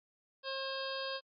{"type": "harmonic tone with a mistuned harmonic", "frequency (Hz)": 537, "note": "C5", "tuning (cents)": 45, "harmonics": [1, 2, 3, 5, 6, 7, 8, 9], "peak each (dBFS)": [-40, -44, -44, -48, -46, -47, -48, -45], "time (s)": [0.43, 1.21], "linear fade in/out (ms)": 50, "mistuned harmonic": 5, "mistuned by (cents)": -31, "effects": ["MP3 32 kbps"]}